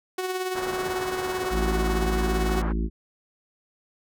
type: tone with tremolo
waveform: sawtooth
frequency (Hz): 370.3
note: F#4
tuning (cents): +1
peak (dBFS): -21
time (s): 0.18-2.62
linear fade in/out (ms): 5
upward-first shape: sine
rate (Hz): 18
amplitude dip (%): 45
type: low-pass noise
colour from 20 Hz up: white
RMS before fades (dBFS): -35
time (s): 0.54-2.73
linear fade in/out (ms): 20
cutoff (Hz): 1500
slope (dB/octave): 24
type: harmonic tone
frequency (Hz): 55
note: A1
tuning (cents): 0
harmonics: 1 / 3 / 4 / 5 / 6 / 7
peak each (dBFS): -24 / -33 / -32 / -38 / -35 / -40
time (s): 1.5-2.9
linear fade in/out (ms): 50
effects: none